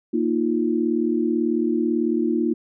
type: chord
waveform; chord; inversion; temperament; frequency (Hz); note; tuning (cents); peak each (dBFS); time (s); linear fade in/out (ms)
sine; Bb suspended fourth; none; equal; 233.1 / 311.1 / 349.2; Bb3 / Eb4 / F4; 0 / 0 / 0; -23; 0.13-2.54; 10
effects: none